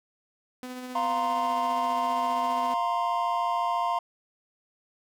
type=tone with tremolo; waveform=sawtooth; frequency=252.1 Hz; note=B3; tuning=36 cents sharp; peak=-31 dBFS; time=0.63-2.74 s; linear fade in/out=0 ms; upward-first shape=sine; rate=15 Hz; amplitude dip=30%
type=chord; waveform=triangle; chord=F suspended fourth; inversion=none; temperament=equal; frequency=698.5 / 932.3 / 1046.5 Hz; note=F5 / Bb5 / C6; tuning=0 / 0 / 0 cents; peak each=-27 dBFS; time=0.95-3.99 s; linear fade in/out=5 ms
effects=none